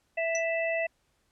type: harmonic tone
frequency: 660 Hz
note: E5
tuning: 2 cents sharp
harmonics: 1 / 3 / 4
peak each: -28 / -33 / -34 dBFS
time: 0.17-0.87 s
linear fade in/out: 10 ms
type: tone with exponential decay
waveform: sine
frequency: 5920 Hz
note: F#8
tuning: in tune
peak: -27 dBFS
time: 0.35-0.44 s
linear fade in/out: 1 ms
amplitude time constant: 19 ms
effects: pink hiss -72 dBFS RMS until 1.31 s + low-pass 11000 Hz 12 dB/octave

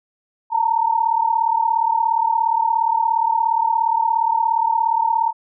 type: tone pair together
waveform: sine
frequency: 892.9 / 930 Hz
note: A5 / A#5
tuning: +25 / -4 cents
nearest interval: minor second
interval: 71 cents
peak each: -18 dBFS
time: 0.5-5.33 s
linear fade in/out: 50 ms
effects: none

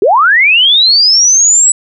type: linear sweep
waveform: sine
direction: up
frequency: 350.8 to 7902 Hz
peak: -4 dBFS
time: 0.02-1.72 s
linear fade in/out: 2 ms
effects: none

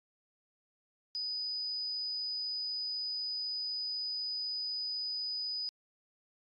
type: tone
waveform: sine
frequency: 4978 Hz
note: D#8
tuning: in tune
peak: -34 dBFS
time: 1.15-5.69 s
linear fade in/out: 0 ms
effects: AAC 32 kbps

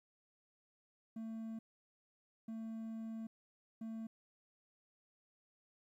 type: tone bursts at uneven times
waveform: triangle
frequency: 223.7 Hz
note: A3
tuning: 29 cents sharp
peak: -40 dBFS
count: 3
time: 1.16-1.59 / 2.48-3.27 / 3.81-4.07 s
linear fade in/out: 5 ms
effects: 13-bit

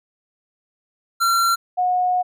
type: tone pair in turn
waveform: square / sine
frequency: 1366 / 727 Hz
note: F6 / F#5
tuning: -39 / -31 cents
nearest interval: major seventh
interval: 1092 cents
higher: first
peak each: -16 dBFS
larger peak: neither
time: 1.2-1.56 / 1.77-2.23 s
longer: second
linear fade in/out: 20 ms
effects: none

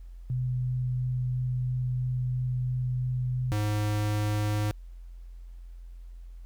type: tone pair in turn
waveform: sine / square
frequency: 126 / 105.13 Hz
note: B2 / G#2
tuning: +35 / +22 cents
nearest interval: minor third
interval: 313 cents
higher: first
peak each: -26 dBFS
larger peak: neither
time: 0.3-3.52 / 3.52-4.71 s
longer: first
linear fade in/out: 0 ms
effects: added 43 Hz sine -41 dBFS peak until 6.45 s + pink hiss -70 dBFS RMS until 6.45 s

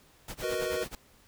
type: noise with tremolo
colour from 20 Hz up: pink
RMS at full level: -39 dBFS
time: 0.28-0.95 s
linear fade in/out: 2 ms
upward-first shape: sine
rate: 9.3 Hz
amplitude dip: 100%
type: chord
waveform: square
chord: B major seventh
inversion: second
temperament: equal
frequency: 370 / 466.2 / 493.9 / 622.3 Hz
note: F#4 / A#4 / B4 / D#5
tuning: 0 / 0 / 0 / 0 cents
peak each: -36 dBFS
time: 0.42-0.85 s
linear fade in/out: 20 ms
effects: pink hiss -61 dBFS RMS until 1.27 s

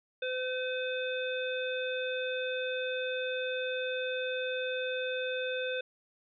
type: harmonic tone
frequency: 510 Hz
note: C5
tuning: 44 cents flat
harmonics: 1 / 3 / 5 / 7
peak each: -33 / -38 / -40 / -41 dBFS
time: 0.22-5.81 s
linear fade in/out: 5 ms
effects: none

